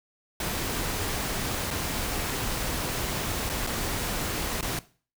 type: noise with dropouts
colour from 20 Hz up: pink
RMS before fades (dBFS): -30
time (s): 0.4-4.79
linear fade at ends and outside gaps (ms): 2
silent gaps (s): 1.706-1.71 / 3.493-3.497 / 3.667-3.671 / 4.61-4.626
effects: noise-tail reverb RT60 0.4 s tail -18 dB re dry